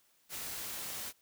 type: noise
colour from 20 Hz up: white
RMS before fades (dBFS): -41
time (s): 0.29-1.13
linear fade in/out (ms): 50
effects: white hiss -70 dBFS RMS until 1.21 s